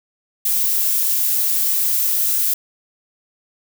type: noise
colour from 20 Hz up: violet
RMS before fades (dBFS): -18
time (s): 0.45-2.54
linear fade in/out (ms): 5
effects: none